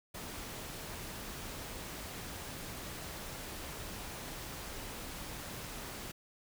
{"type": "noise", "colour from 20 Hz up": "pink", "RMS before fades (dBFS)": -44, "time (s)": [0.14, 6.12], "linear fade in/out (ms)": 10, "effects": []}